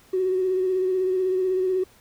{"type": "tone with vibrato", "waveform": "triangle", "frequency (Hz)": 372.4, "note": "F#4", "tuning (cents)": 11, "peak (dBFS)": -16, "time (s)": [0.13, 1.84], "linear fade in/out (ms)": 10, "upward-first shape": "sine", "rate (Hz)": 16, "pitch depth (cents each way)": 31, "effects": ["tanh soft clip ceiling -18 dBFS", "pink hiss -55 dBFS RMS until 2 s"]}